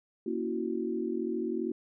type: chord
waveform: sine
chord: F# dominant seventh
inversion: first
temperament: equal with one note detuned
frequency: 234.6 / 277.2 / 329.6 / 370 Hz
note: A#3 / C#4 / E4 / F#4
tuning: +11 / 0 / 0 / 0 cents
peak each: -35 / -40 / -34 / -34 dBFS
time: 0.26-1.72 s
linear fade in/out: 5 ms
effects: none